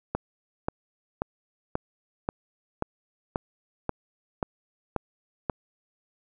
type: click train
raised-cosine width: 1 ms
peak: -12 dBFS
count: 11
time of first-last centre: 0.15-5.498 s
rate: 1.87 Hz
effects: none